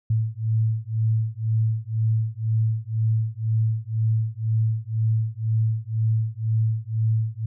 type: beating tone pair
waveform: sine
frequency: 110 / 112 Hz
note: A2 / A2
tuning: 0 / +31 cents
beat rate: 2 Hz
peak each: -23 dBFS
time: 0.1-7.46 s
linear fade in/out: 5 ms
effects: none